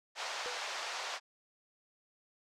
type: band-pass noise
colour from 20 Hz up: pink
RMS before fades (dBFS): -40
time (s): 0.15-1.2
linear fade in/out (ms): 50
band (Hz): 640 to 6300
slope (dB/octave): 24
type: tone with exponential decay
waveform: sine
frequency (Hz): 493.9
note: B4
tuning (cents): 0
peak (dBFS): -38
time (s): 0.46-0.69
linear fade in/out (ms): 0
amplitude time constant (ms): 48
effects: none